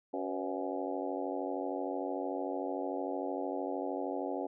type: harmonic tone with a mistuned harmonic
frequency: 93.2 Hz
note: F#2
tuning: 13 cents sharp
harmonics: 3 / 4 / 5 / 6 / 7 / 8 / 9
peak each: -39 / -40 / -41 / -42 / -42 / -43 / -44 dBFS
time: 0.13-4.47 s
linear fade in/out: 10 ms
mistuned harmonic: 5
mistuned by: +74 cents
effects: none